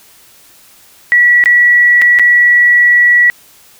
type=tone with dropouts; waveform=sine; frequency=1939 Hz; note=B6; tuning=32 cents flat; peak=-4 dBFS; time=1.12-3.3 s; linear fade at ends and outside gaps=0 ms; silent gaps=1.439-1.458 / 2.016-2.02 / 2.188-2.195 s; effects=white hiss -43 dBFS RMS until 3.79 s